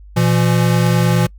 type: tone pair together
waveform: square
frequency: 119.7 / 169.28 Hz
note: A#2 / E3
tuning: +46 / +46 cents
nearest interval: tritone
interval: 600 cents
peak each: -15 dBFS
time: 0.16-1.27 s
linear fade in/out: 10 ms
effects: noise-tail reverb RT60 0.1 s tail -26 dB re dry + added 50 Hz sine -36 dBFS peak until 1.38 s